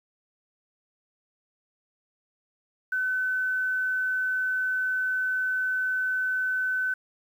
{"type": "tone with quantisation", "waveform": "sine", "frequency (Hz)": 1514, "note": "F#6", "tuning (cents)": 39, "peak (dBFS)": -24, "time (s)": [2.92, 6.94], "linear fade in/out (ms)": 5, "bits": 9, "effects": []}